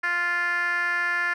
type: tone with band-pass filter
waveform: 10% pulse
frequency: 349.2 Hz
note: F4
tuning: in tune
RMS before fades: -25 dBFS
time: 0.03-1.34 s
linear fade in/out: 10 ms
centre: 1700 Hz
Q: 3.9
effects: none